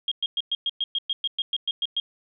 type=tone bursts; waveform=sine; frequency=3246 Hz; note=G#7; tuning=40 cents flat; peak=-22 dBFS; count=14; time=0.08-2 s; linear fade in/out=2 ms; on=35 ms; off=110 ms; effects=none